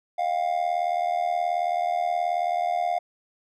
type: tone with amplitude modulation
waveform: triangle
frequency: 706 Hz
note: F5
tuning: 19 cents sharp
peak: -17 dBFS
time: 0.18-2.99 s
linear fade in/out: 10 ms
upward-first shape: sine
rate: 78.7 Hz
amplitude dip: 80%
effects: none